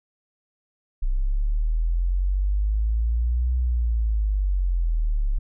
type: linear two-way sweep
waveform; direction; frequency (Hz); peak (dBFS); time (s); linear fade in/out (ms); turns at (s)
sine; up then down; 31.09 to 62.5 to 33.4; -19; 1.02-5.39; 10; 3.56
effects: none